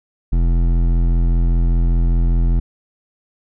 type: tone with hard clipping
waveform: triangle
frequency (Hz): 42.53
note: F1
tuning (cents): -45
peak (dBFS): -14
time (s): 0.32-2.6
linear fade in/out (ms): 10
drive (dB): 16
effects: none